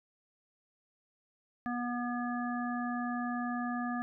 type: harmonic tone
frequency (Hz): 242.6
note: B3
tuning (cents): -31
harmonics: 1 / 3 / 5 / 7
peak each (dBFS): -34 / -39 / -41 / -42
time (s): 1.66-4.02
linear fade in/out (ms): 0
effects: none